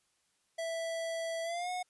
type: tone with pitch glide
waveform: square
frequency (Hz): 659.3 to 727.3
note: E5 to F#5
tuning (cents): 0 to -30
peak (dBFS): -35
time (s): 0.58-1.83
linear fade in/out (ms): 10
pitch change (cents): +170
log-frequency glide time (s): 1.43-1.7
effects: white hiss -75 dBFS RMS until 1.89 s + resampled to 24000 Hz